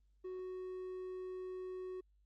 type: tone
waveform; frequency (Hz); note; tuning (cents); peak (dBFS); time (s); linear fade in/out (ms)
triangle; 370; F#4; 0; -40; 0.24-2.01; 10
effects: added 50 Hz sine -68 dBFS peak until 2.25 s + Opus 24 kbps